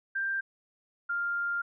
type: tone pair in turn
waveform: sine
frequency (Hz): 1581 / 1398.8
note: G6 / F6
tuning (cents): +14 / +2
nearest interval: major second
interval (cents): 212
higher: first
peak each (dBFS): -28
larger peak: neither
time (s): 0.15-0.41 / 1.09-1.62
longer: second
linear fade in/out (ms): 10
effects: none